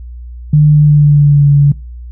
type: tone with pitch glide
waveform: sine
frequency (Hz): 150 to 143.14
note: D3 to D3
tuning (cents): +37 to -44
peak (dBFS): -3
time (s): 0.53-1.72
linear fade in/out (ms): 5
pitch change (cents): -81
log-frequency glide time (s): 0.72-1.48
effects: noise-tail reverb RT60 0.3 s tail -25 dB re dry + added 60 Hz sine -25 dBFS peak until 2.11 s